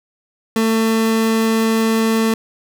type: tone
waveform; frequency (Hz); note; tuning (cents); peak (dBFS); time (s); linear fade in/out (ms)
30% pulse; 223.6; A3; +28; -11; 0.56-2.34; 2
effects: none